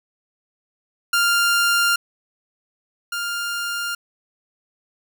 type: tone pair in turn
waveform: sawtooth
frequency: 1396.9 / 1401.9 Hz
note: F6 / F6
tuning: 0 / +6 cents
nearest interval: unison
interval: 6 cents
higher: second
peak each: -12 / -20 dBFS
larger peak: first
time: 1.13-1.96 / 3.12-3.95 s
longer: neither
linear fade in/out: 5 ms
effects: none